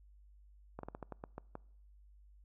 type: slowing click train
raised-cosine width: 1 ms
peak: -29 dBFS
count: 9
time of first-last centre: 0.79-1.554 s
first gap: 43 ms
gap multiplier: 1.22
effects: noise-tail reverb RT60 0.7 s tail -25 dB re dry + added 50 Hz sine -58 dBFS peak until 2.44 s